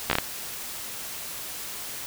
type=slowing click train; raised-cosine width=0.3 ms; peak=-5 dBFS; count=5; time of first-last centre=0.1-0.185 s; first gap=13 ms; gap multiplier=1.34; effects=white hiss -36 dBFS RMS until 2.06 s